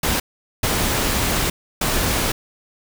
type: noise bursts at uneven times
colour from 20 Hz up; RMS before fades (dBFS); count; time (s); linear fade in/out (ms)
pink; -20; 3; 0.03-0.2 / 0.63-1.5 / 1.81-2.32; 5
effects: none